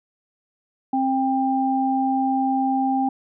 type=tone pair together; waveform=sine; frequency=265 / 794 Hz; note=C4 / G5; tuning=+22 / +22 cents; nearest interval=octave + perfect fifth; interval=1900 cents; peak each=-21 dBFS; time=0.93-3.09 s; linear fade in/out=5 ms; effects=none

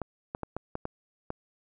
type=clicks; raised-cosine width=1 ms; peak=-19 dBFS; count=7; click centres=0.017 / 0.349 / 0.433 / 0.566 / 0.754 / 0.854 / 1.304 s; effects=none

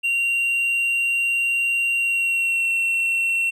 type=tone with pitch glide; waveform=triangle; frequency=2761 to 2717 Hz; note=F7 to F7; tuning=-20 to -48 cents; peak=-17 dBFS; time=0.03-3.51 s; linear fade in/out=20 ms; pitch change=-28 cents; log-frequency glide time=1.96-2.69 s; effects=none

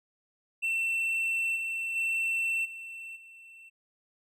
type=tone with level steps; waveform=triangle; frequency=2691 Hz; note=E7; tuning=35 cents sharp; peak=-25 / -29 / -25 / -38 / -47 dBFS; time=0.62-3.7 s; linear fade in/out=20 ms; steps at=1.55 / 1.95 / 2.64 / 3.15 s; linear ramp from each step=20 ms; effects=none

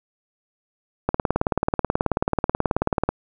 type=click train; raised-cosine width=1 ms; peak=-5 dBFS; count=38; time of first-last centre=1.09-3.09 s; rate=18.5 Hz; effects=none

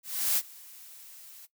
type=noise with ADSR envelope; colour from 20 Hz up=blue; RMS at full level=-25 dBFS; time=0.03-1.47 s; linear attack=340 ms; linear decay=48 ms; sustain=-24 dB; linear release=23 ms; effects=noise-tail reverb RT60 0.1 s tail -17 dB re dry

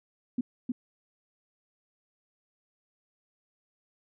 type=tone with echo; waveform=sine; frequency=246.9 Hz; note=B3; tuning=in tune; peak=-25 dBFS; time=0.38-0.41 s; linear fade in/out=5 ms; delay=310 ms; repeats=1; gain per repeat=-2 dB; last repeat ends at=0.72 s; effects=none

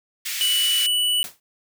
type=high-pass noise; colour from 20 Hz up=pink; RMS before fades=-28 dBFS; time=0.25-0.87 s; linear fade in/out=10 ms; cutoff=2000 Hz; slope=24 dB/octave
type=tone; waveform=square; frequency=2960 Hz; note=F#7; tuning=in tune; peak=-19 dBFS; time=0.41-1.23 s; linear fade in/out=0 ms
type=noise with exponential decay; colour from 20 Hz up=white; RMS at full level=-29 dBFS; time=1.24-1.4 s; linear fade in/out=2 ms; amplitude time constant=33 ms
effects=none

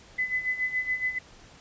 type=tone with tremolo; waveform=sine; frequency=2013 Hz; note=B6; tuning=33 cents sharp; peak=-23 dBFS; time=0.18-1.19 s; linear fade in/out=10 ms; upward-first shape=sine; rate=7.1 Hz; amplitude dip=75%; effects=pink hiss -52 dBFS RMS until 1.6 s + resampled to 16000 Hz

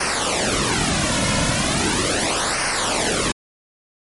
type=noise with flanger; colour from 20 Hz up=pink; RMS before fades=-20 dBFS; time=0-3.32 s; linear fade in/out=5 ms; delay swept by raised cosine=0.27 to 2.57 ms; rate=0.38 Hz; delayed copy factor=-0.75; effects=MP3 48 kbps

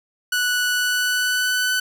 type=tone with pitch glide; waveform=sawtooth; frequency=1478 to 1501.2 Hz; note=F#6 to F#6; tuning=-2 to +25 cents; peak=-15 dBFS; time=0.32-1.8 s; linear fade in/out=5 ms; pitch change=+27 cents; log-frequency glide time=0.72-1.66 s; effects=none

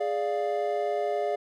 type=chord; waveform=triangle; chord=D diminished; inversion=second; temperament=equal; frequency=415.3 / 587.3 / 698.5 Hz; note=Ab4 / D5 / F5; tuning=0 / 0 / 0 cents; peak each=-28 dBFS; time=0-1.36 s; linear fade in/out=10 ms; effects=none

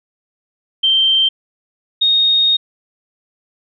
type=tone pair in turn; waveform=sine; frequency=3136 / 3718 Hz; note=G7 / A#7; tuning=0 / -5 cents; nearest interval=minor third; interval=295 cents; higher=second; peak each=-10 dBFS; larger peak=neither; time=0.83-1.29 / 2.01-2.57 s; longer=second; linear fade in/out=10 ms; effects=none

